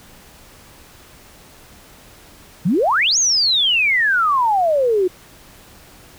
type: exponential two-way sweep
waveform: sine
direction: up then down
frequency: 151.7 to 6740 to 352.1 Hz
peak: -13 dBFS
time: 2.65-5.08 s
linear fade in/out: 10 ms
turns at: 3.18 s
effects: pink hiss -45 dBFS RMS until 6.18 s